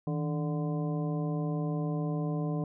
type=harmonic tone with a mistuned harmonic; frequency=146.83 Hz; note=D3; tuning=in tune; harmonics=1 / 2 / 3 / 4 / 5 / 7; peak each=-30 / -36 / -40 / -42 / -44 / -47 dBFS; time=0.07-2.64 s; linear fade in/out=2 ms; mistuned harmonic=1; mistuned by=+140 cents; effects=none